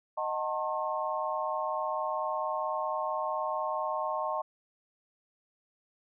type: chord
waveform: sine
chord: D# diminished seventh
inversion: none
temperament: just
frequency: 622.3 / 746.7 / 896 / 1075.3 Hz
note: D#5 / F#5 / A5 / C6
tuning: 0 / +16 / +31 / +47 cents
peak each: -34 / -38 / -35 / -34 dBFS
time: 0.17-4.42 s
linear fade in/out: 10 ms
effects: none